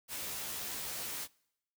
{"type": "noise with comb filter", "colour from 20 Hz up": "white", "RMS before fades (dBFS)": -40, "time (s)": [0.08, 1.28], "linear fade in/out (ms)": 50, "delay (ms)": 14, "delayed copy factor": 0.95, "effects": ["noise-tail reverb RT60 0.8 s tail -25 dB re dry"]}